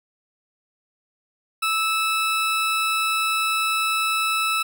20% pulse tone, 1310 Hz, E6, 11 cents flat, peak -15 dBFS, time 1.62-4.63 s, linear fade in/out 10 ms, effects none

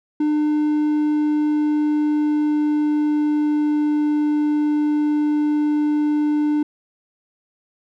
triangle tone with pitch glide, 300.9 to 298.5 Hz, D4 to D4, +42 to +28 cents, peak -14 dBFS, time 0.2-6.63 s, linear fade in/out 5 ms, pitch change -14 cents, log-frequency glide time 0.67-4.14 s, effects none

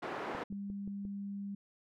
pink band-pass noise, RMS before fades -40 dBFS, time 0.02-0.44 s, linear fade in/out 10 ms, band 350 to 1500 Hz, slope 12 dB/octave
click train, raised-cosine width 3 ms, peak -36 dBFS, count 5, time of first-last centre 0.35-1.052 s, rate 5.7 Hz
sine tone, 200 Hz, G3, 35 cents sharp, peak -38 dBFS, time 0.5-1.55 s, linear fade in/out 5 ms
effects none

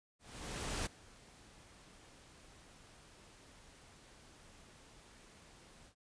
pink noise with ADSR envelope, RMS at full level -38 dBFS, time 0.19-5.95 s, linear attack 670 ms, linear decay 13 ms, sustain -22 dB, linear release 89 ms, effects resampled to 22050 Hz

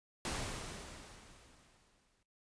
pink noise with exponential decay, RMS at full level -37 dBFS, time 0.25-2.23 s, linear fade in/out 1 ms, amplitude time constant 430 ms, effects noise-tail reverb RT60 0.2 s tail -19 dB re dry + resampled to 22050 Hz

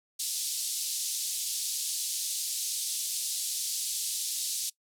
white band-pass noise, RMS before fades -33 dBFS, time 0.19-4.7 s, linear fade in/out 10 ms, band 3700 to 11000 Hz, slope 24 dB/octave, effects noise-tail reverb RT60 0.1 s tail -21 dB re dry

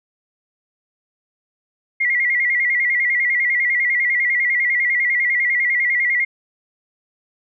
sine tone with vibrato, 2039 Hz, C7, 45 cents flat, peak -15 dBFS, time 2-6.25 s, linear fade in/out 10 ms, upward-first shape square, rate 10 Hz, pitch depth 74 cents each way, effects none

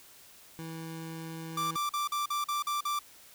25% pulse tone, 162.7 Hz, E3, 22 cents flat, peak -35 dBFS, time 0.59-1.76 s, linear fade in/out 0 ms
45% pulse tone bursts, 1174.7 Hz, D6, in tune, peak -29 dBFS, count 8, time 1.57-2.991 s, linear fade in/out 5 ms, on 140 ms, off 43 ms
effects white hiss -55 dBFS RMS until 3.34 s

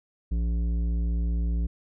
triangle tone with tanh clipping, 57.6 Hz, A#1, 20 cents flat, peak -25 dBFS, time 0.31-1.67 s, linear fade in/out 10 ms, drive 15 dB, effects none

